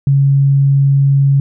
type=tone; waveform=sine; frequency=138.59 Hz; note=C#3; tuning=in tune; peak=-7 dBFS; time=0.07-1.4 s; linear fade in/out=2 ms; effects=none